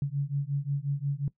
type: beating tone pair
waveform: sine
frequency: 138.59 / 144.19 Hz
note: C#3 / D3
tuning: 0 / -31 cents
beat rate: 5.6 Hz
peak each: -30 dBFS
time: 0.02-1.28 s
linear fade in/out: 2 ms
effects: noise-tail reverb RT60 0.1 s tail -19 dB re dry